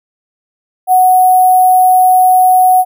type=tone with sample-and-hold; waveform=sine; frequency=740 Hz; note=F#5; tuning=in tune; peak=-4 dBFS; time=0.87-2.85 s; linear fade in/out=50 ms; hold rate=11025 Hz; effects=none